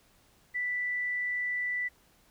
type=tone; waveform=sine; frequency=1975.5 Hz; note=B6; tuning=in tune; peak=-29 dBFS; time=0.54-1.89 s; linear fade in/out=20 ms; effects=pink hiss -64 dBFS RMS until 2.3 s

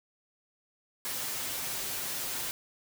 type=noise with comb filter; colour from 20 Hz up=white; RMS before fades=-35 dBFS; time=1.05-2.51 s; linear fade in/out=0 ms; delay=7.7 ms; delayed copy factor=+0.55; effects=none

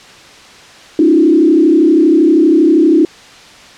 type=tone with frequency modulation; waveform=sine; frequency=319.4 Hz; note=D#4; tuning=45 cents sharp; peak=-5 dBFS; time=0.99-3.05 s; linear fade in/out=2 ms; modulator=32.6 Hz; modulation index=1.2; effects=white hiss -37 dBFS RMS until 3.77 s + low-pass 5000 Hz 12 dB/octave

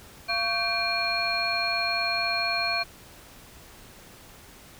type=tone cluster; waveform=sine; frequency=688 / 1123 / 1553 / 2383 / 4274 Hz; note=F5 / C#6 / G6 / D7 / C8; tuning=-26 / +22 / -17 / +25 / +36 cents; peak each=-31 / -33 / -34 / -28 / -29 dBFS; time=0.28-2.84 s; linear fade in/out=20 ms; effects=pink hiss -49 dBFS RMS until 4.79 s

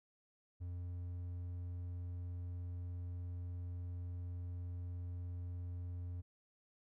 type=tone; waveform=triangle; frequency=88.3 Hz; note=F2; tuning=20 cents sharp; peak=-39 dBFS; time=0.6-6.22 s; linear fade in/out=20 ms; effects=none

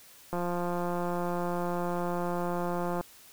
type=click train; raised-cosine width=1 ms; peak=-19 dBFS; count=470; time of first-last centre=0.33-3.01 s; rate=175 Hz; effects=white hiss -54 dBFS RMS until 3.32 s

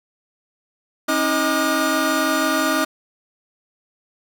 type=tone cluster; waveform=45% pulse; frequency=270.9 / 317.1 / 626 / 1199 / 1438 Hz; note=C#4 / D#4 / D#5 / D6 / F#6; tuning=-40 / +33 / +10 / +36 / -50 cents; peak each=-24 dBFS; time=1.08-2.85 s; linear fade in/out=10 ms; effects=none

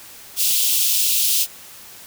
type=high-pass noise; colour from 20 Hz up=white; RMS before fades=-18 dBFS; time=0.36-1.47 s; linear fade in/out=50 ms; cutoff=2700 Hz; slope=48 dB/octave; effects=white hiss -41 dBFS RMS until 2.06 s

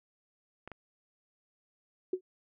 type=clicks; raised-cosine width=0.5 ms; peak=-29 dBFS; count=2; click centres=0.676 / 0.717 s
type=tone with exponential decay; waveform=sine; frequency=370 Hz; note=F#4; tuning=in tune; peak=-24 dBFS; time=2.13-2.21 s; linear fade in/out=5 ms; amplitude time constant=16 ms
effects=none

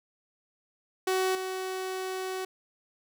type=tone with level steps; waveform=sawtooth; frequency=375 Hz; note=F#4; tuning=23 cents sharp; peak=-21 / -28 dBFS; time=1.07-2.45 s; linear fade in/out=5 ms; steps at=1.35 s; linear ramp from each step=2 ms; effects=none

